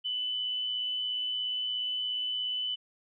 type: tone with amplitude modulation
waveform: sine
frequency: 2999 Hz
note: F#7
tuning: 23 cents sharp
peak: -28 dBFS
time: 0.04-2.76 s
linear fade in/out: 20 ms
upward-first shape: sine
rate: 117 Hz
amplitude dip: 35%
effects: none